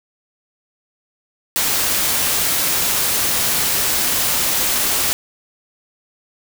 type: noise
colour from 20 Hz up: white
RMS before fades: -18 dBFS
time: 1.56-5.13 s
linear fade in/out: 0 ms
effects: none